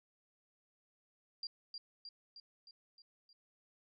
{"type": "tone with echo", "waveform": "sine", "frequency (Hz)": 4763, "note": "D8", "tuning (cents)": 24, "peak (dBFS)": -39, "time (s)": [1.43, 1.47], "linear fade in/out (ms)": 2, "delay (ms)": 310, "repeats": 6, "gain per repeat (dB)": -4, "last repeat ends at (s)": 3.33, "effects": []}